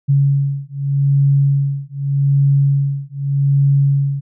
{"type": "beating tone pair", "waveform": "sine", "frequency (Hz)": [139.2, 140.03], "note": ["C#3", "C#3"], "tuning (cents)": [8, 18], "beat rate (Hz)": 0.83, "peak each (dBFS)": -15, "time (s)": [0.08, 4.21], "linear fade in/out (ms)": 20, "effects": []}